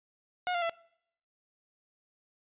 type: tone with pitch steps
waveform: sawtooth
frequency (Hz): 722 / 695.8 / 670.5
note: F#5 / F5 / E5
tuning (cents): -43 / -7 / +29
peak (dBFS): -25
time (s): 0.47-0.695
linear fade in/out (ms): 0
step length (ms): 75
effects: noise-tail reverb RT60 0.7 s tail -23 dB re dry + resampled to 8000 Hz